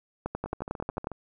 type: two click trains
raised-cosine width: 1 ms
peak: -16 / -23 dBFS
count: 10 / 10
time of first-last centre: 0.26-1.071 / 0.46-1.117 s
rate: 11.1 / 13.7 Hz
effects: none